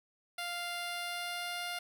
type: tone with pitch glide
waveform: 10% pulse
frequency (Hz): 698.5 to 703.4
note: F5 to F5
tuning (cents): 0 to +12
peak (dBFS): -28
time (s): 0.38-1.79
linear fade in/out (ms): 5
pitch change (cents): +12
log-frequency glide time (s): 0.77-1.67
effects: none